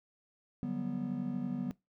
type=chord; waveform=triangle; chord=G major seventh; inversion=second; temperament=just; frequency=147 / 183.75 / 196 / 245 Hz; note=D3 / F#3 / G3 / B3; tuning=+2 / -12 / 0 / -14 cents; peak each=-40 / -38 / -39 / -34 dBFS; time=0.63-1.71 s; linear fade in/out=0 ms; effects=noise-tail reverb RT60 0.2 s tail -21 dB re dry